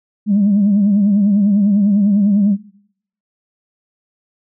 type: tone with vibrato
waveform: sine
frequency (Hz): 203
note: G#3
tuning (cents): -39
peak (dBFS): -9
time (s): 0.26-2.57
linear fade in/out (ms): 50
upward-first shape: sine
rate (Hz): 10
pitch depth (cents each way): 78
effects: noise-tail reverb RT60 0.7 s tail -20 dB re dry + tanh soft clip ceiling -6 dBFS